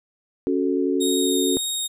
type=chord; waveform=sine; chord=F# minor; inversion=second; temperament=equal; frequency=277.2 / 370 / 440 Hz; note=C#4 / F#4 / A4; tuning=0 / 0 / 0 cents; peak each=-22 / -23 / -26 dBFS; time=0.47-1.57 s; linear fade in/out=0 ms
type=tone with vibrato; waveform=20% pulse; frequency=3722 Hz; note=A#7; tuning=3 cents flat; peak=-18 dBFS; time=1-1.88 s; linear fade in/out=20 ms; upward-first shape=sine; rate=1.8 Hz; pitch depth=9 cents each way
effects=none